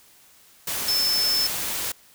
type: tone in noise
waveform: sine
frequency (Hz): 5274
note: E8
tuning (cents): 0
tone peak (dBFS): -20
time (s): 0.88-1.47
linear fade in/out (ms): 5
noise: white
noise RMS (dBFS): -28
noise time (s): 0.67-1.92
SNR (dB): +5
effects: white hiss -54 dBFS RMS until 2.14 s